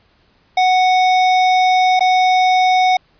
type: tone with dropouts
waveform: square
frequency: 740 Hz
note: F#5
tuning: in tune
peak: -11 dBFS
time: 0.57-2.97 s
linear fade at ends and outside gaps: 5 ms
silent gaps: 1.994-2.006 s
effects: pink hiss -56 dBFS RMS until 3.19 s + resampled to 11025 Hz